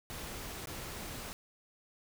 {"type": "noise with dropouts", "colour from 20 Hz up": "pink", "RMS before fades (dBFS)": -43, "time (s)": [0.1, 1.33], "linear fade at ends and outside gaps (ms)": 0, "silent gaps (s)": [0.657, 0.672], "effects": []}